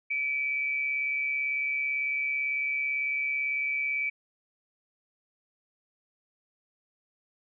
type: tone pair together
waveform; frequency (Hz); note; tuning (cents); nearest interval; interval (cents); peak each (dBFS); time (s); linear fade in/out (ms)
sine; 2300 / 2438; D7 / D#7; -37 / -36; minor second; 101; -27 / -37; 0.1-4.1; 10
effects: none